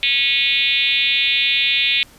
sine tone with frequency modulation, 2997 Hz, F#7, 22 cents sharp, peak -14 dBFS, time 0.03-2.03 s, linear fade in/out 0 ms, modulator 266 Hz, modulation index 3.1, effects pink hiss -47 dBFS RMS until 2.18 s + resampled to 32000 Hz

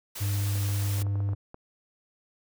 white noise, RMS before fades -38 dBFS, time 0.15-1.03 s, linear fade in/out 10 ms
triangle tone, 100 Hz, G2, 35 cents sharp, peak -23 dBFS, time 0.2-1.35 s, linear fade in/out 20 ms
clicks, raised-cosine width 1 ms, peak -29 dBFS, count 10, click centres 0.555 / 0.688 / 0.985 / 1.019 / 1.067 / 1.156 / 1.204 / 1.29 / 1.333 / 1.544 s
effects none

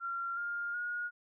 sine tone with pitch steps, 1376 / 1407.3 / 1439.4 Hz, F6 / F6 / F#6, -26 / +13 / -48 cents, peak -34 dBFS, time 0-1.11 s, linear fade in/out 50 ms, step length 370 ms, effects none

